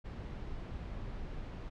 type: noise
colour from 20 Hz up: brown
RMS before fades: -42 dBFS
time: 0.04-1.7 s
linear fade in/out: 20 ms
effects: low-pass 4000 Hz 12 dB/octave

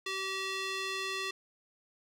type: tone with band-pass filter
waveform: square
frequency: 383.7 Hz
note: G4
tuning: 37 cents flat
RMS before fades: -36 dBFS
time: 0.06-1.31 s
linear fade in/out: 5 ms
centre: 3200 Hz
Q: 1
effects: none

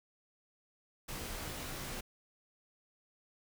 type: noise with comb filter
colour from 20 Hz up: pink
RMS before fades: -42 dBFS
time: 1.08-2.01 s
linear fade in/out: 10 ms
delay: 18 ms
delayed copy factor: -0.55
effects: none

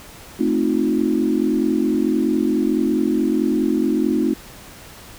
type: chord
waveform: sine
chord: F dominant seventh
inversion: first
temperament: equal with one note detuned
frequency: 220 / 261.6 / 311.1 / 355.7 Hz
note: A3 / C4 / Eb4 / F4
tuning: 0 / 0 / 0 / +32 cents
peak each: -22 / -21 / -20 / -23 dBFS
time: 0.39-4.34 s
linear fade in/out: 10 ms
effects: pink hiss -41 dBFS RMS until 5.18 s

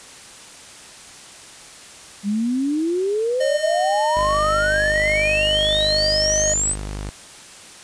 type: exponential sweep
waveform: sine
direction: up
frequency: 196 to 8372 Hz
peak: -18 dBFS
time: 2.23-6.76 s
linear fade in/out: 50 ms
type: tone with pitch glide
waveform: square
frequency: 611 to 616.7 Hz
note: D#5 to D#5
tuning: -32 to -16 cents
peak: -21 dBFS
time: 3.4-6.54 s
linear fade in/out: 10 ms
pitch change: +16 cents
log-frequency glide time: 4.17-5.78 s
type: tone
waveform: sawtooth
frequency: 50.7 Hz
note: G#1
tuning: 41 cents flat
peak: -23 dBFS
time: 4.16-7.1 s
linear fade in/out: 10 ms
effects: white hiss -41 dBFS RMS until 7.83 s + resampled to 22050 Hz

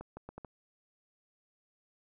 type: accelerating click train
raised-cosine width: 1 ms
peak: -30 dBFS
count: 5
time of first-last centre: 0.01-0.448 s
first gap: 160 ms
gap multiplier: 0.75
effects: none

